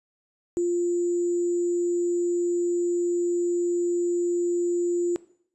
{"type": "tone with sample-and-hold", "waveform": "sine", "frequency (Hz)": 349.2, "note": "F4", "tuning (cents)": 0, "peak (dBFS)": -21, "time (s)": [0.57, 5.16], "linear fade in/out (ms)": 0, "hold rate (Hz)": 7350, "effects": ["noise-tail reverb RT60 0.6 s tail -18 dB re dry", "resampled to 24000 Hz"]}